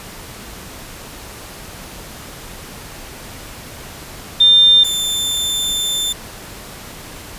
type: tone pair in turn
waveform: sine / sawtooth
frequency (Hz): 3600 / 3552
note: A7 / A7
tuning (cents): +39 / +16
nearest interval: unison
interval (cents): 23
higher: first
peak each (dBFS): -6 / -14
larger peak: first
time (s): 4.4-4.84 / 4.84-6.13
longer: second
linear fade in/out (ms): 10
effects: pink hiss -34 dBFS RMS until 7.38 s + resampled to 32000 Hz